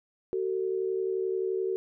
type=tone pair together; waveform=sine; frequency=378.1 / 449.6 Hz; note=F#4 / A4; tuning=+38 / +37 cents; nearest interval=minor third; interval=299 cents; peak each=-28 / -32 dBFS; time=0.33-1.76 s; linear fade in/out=0 ms; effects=none

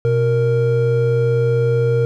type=tone pair together; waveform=triangle; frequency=123.47 / 466.2 Hz; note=B2 / A#4; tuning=0 / 0 cents; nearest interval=octave + major seventh; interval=2300 cents; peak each=-14 dBFS; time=0.05-2.05 s; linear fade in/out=0 ms; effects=none

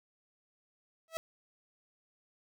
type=tone with exponential growth; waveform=sawtooth; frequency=650 Hz; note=E5; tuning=24 cents flat; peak=-27 dBFS; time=1.08-1.17 s; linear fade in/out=0 ms; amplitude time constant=18 ms; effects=none

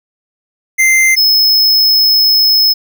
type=tone pair in turn; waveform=square; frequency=2084 / 5187 Hz; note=C7 / E8; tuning=-7 / -29 cents; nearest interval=octave + major third; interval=1578 cents; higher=second; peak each=-7 dBFS; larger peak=neither; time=0.78-1.16 / 1.16-2.74 s; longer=second; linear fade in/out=20 ms; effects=none

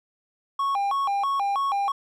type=tone with vibrato; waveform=triangle; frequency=940 Hz; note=A#5; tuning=14 cents sharp; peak=-20 dBFS; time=0.59-1.92 s; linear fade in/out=5 ms; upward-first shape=square; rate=3.1 Hz; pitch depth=280 cents each way; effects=none

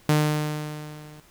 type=tone with level ramp; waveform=sawtooth; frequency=151.3 Hz; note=D#3; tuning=48 cents flat; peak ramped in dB=-12 to -40 dBFS; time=0.09-1.2 s; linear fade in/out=2 ms; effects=pink hiss -55 dBFS RMS until 1.3 s

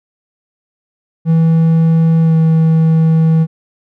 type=tone with pitch glide; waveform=triangle; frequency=163.1 to 161.13 Hz; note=E3 to E3; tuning=-18 to -39 cents; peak=-5 dBFS; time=1.25-3.47 s; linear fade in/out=50 ms; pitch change=-21 cents; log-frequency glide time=2.22-2.35 s; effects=none

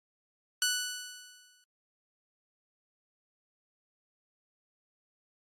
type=tone with exponential decay; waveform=10% pulse; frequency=1483 Hz; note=F#6; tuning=4 cents sharp; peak=-16 dBFS; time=0.62-1.64 s; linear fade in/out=1 ms; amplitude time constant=220 ms; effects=MP3 64 kbps

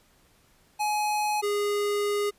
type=tone pair in turn; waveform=square; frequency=842 / 410.9 Hz; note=G#5 / G#4; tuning=+24 / -18 cents; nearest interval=octave; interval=1242 cents; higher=first; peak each=-25 dBFS; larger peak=neither; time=0.79-1.42 / 1.42-2.31 s; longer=second; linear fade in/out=20 ms; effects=pink hiss -62 dBFS RMS until 2.38 s + resampled to 32000 Hz

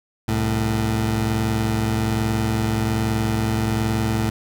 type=tone pair together; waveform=20% pulse; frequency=65.61 / 110 Hz; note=C2 / A2; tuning=+5 / 0 cents; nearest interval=major sixth; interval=895 cents; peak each=-22 / -15 dBFS; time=0.28-4.3 s; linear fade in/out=5 ms; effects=none

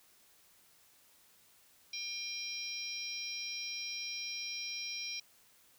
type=harmonic tone with a mistuned harmonic; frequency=798 Hz; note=G5; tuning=31 cents sharp; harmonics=3 / 4 / 5 / 6 / 7; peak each=-43 / -50 / -46 / -49 / -41 dBFS; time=1.93-5.2 s; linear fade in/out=5 ms; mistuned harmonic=6; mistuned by=+59 cents; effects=white hiss -65 dBFS RMS until 5.78 s

